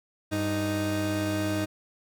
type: tone pair together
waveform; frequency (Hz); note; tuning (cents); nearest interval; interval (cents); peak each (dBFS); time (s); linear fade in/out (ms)
30% pulse; 98 / 311.1; G2 / D#4; 0 / 0; octave + minor sixth; 2000; -28 / -25; 0.31-1.66; 20
effects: none